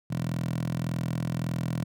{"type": "tone with high-pass filter", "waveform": "10% pulse", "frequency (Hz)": 41.75, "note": "E1", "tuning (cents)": 23, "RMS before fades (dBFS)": -30, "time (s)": [0.1, 1.84], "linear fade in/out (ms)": 10, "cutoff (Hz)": 140, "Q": 3.7, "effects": []}